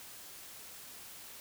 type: silence
effects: white hiss -50 dBFS RMS until 1.4 s